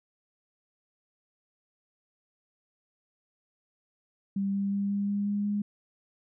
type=tone with pitch steps; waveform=sine; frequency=197.1 / 198.47 / 199.85 / 201.2 / 202.6 / 204.1 / 205.5 Hz; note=G3 / G3 / G3 / G3 / G#3 / G#3 / G#3; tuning=+10 / +22 / +34 / +45 / -43 / -30 / -18 cents; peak=-26 dBFS; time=4.36-5.62 s; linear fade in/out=5 ms; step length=180 ms; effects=none